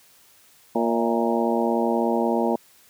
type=harmonic tone with a mistuned harmonic; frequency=116.54 Hz; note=A#2; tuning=in tune; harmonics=2 / 3 / 4 / 5 / 6 / 7 / 8; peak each=-24 / -26 / -27 / -28 / -29 / -29 / -30 dBFS; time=0.75-2.56 s; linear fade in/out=5 ms; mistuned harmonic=6; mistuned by=-66 cents; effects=white hiss -55 dBFS RMS until 2.89 s + high-pass 60 Hz 12 dB/octave

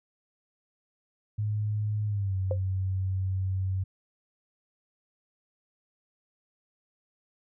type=tone with pitch glide; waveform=sine; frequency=105.6 to 94.62 Hz; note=G#2 to F#2; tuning=+29 to +39 cents; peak=-26 dBFS; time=1.38-3.84 s; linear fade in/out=10 ms; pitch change=-190 cents; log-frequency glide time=2.06-2.36 s
type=tone with exponential decay; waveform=sine; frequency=526 Hz; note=C5; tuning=9 cents sharp; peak=-24 dBFS; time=2.51-2.6 s; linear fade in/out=1 ms; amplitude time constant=18 ms
effects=none

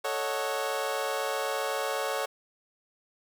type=chord; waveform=25% pulse; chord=D# half-diminished seventh; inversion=second; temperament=equal; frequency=440 / 554.4 / 622.3 / 740 Hz; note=A4 / C#5 / D#5 / F#5; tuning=0 / 0 / 0 / 0 cents; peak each=-31 / -28 / -34 / -32 dBFS; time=0.04-2.26 s; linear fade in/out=10 ms; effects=none

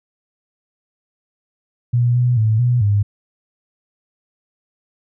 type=tone with pitch steps; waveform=sine; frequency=120.9 / 123.3 / 109.6 / 122.7 / 102.3 Hz; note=B2 / B2 / A2 / B2 / G#2; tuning=-36 / -2 / -6 / -11 / -26 cents; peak=-12 dBFS; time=1.93-3.03 s; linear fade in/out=10 ms; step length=220 ms; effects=none

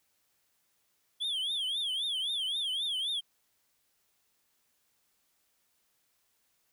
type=tone with vibrato; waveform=triangle; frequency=3322 Hz; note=G#7; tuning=in tune; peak=-29 dBFS; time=1.2-3.21 s; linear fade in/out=20 ms; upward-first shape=triangle; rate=3.8 Hz; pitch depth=200 cents each way; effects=white hiss -74 dBFS RMS until 6.72 s

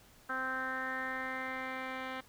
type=tone with low-pass filter sweep; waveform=10% pulse; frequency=260.4 Hz; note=C4; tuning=8 cents flat; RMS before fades=-38 dBFS; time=0.29-2.21 s; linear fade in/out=10 ms; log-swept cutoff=1500 to 2600 Hz; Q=6.2; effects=pink hiss -61 dBFS RMS until 2.28 s

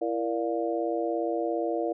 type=harmonic tone with a mistuned harmonic; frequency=117.3 Hz; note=A#2; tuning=11 cents sharp; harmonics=3 / 4 / 5 / 6; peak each=-30 / -31 / -32 / -33 dBFS; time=0.01-1.93 s; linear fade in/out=10 ms; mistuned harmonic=3; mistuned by=-84 cents; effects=none

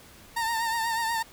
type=tone with vibrato; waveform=30% pulse; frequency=913 Hz; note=A#5; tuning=36 cents flat; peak=-23 dBFS; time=0.36-1.23 s; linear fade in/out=10 ms; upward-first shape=triangle; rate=8.2 Hz; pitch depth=56 cents each way; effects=pink hiss -51 dBFS RMS until 1.32 s

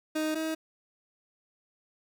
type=tone pair in turn; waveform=30% pulse; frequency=311.1 / 318 Hz; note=D#4 / D#4; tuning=0 / +38 cents; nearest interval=unison; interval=38 cents; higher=second; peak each=-25 / -27 dBFS; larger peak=first; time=0.15-0.35 / 0.35-0.55 s; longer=neither; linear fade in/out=10 ms; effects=none

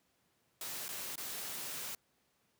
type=noise with dropouts; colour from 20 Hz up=white; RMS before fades=-42 dBFS; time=0.61-1.95 s; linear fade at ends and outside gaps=2 ms; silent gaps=0.882-0.889 / 1.157-1.178 s; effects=pink hiss -75 dBFS RMS until 2.59 s + high-pass 100 Hz 12 dB/octave

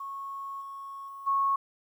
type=tone with level steps; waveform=sine; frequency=1100 Hz; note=C#6; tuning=14 cents flat; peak=-35 / -38 / -40 / -23 dBFS; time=0-1.56 s; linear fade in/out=5 ms; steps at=0.6 / 1.07 / 1.26 s; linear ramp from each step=20 ms; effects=10-bit

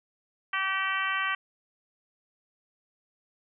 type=harmonic tone; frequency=385 Hz; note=G4; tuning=31 cents flat; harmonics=2 / 3 / 4 / 5 / 6 / 7 / 8; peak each=-43 / -31 / -32 / -32 / -36 / -36 / -38 dBFS; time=0.53-1.35 s; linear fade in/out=5 ms; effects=none

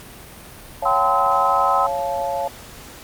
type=chord; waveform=sine; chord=Db augmented; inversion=none; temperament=just; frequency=554.4 / 693 / 866.2 Hz; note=Db5 / F5 / A5; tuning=0 / -14 / -27 cents; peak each=-25 dBFS; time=0.82-2.48 s; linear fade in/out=5 ms
type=harmonic tone; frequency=257.8 Hz; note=C4; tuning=26 cents flat; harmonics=3 / 4 / 5; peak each=-20 / -20 / -20 dBFS; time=0.85-1.87 s; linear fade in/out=10 ms
effects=pink hiss -40 dBFS RMS until 3.03 s + Opus 48 kbps

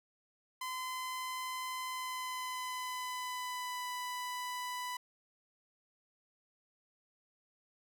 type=tone with pitch glide; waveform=sawtooth; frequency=1024 to 993.1 Hz; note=C6 to B5; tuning=-38 to +9 cents; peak=-34 dBFS; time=0.61-4.97 s; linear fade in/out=5 ms; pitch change=-53 cents; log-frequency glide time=1.87-3.88 s; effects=none

